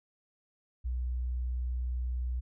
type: tone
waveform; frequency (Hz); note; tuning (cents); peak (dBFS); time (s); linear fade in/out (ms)
sine; 61.74; B1; 0; -30; 0.84-2.41; 20
effects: none